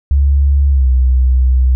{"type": "tone with pitch glide", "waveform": "sine", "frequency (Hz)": [69.9, 63.73], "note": ["C#2", "C2"], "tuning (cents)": [15, -45], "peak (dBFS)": -7, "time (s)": [0.11, 1.75], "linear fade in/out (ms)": 0, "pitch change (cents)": -160, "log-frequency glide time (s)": [0.7, 0.88], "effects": []}